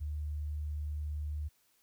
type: tone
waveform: sine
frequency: 74.8 Hz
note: D2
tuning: 32 cents sharp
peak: -34 dBFS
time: 0-1.49 s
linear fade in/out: 20 ms
effects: white hiss -71 dBFS RMS until 1.82 s